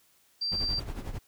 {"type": "tone", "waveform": "sine", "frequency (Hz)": 4699, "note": "D8", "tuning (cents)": 0, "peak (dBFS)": -28, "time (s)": [0.41, 0.8], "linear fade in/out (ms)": 10}
{"type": "noise with tremolo", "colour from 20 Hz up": "brown", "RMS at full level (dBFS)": -32, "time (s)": [0.51, 1.19], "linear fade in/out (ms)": 20, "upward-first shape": "sine", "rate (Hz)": 11, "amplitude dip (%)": 70}
{"effects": ["white hiss -65 dBFS RMS until 1.27 s"]}